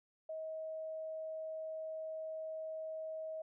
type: tone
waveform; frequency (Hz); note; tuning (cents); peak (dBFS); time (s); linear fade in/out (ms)
sine; 635; D#5; +35; -40; 0.29-3.42; 5
effects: none